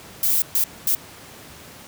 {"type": "noise bursts at uneven times", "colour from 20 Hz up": "violet", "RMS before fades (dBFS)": -19, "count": 3, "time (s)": [[0.23, 0.42], [0.55, 0.64], [0.87, 0.95]], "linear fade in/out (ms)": 2, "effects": ["pink hiss -42 dBFS RMS until 1.87 s", "high-pass 80 Hz 12 dB/octave"]}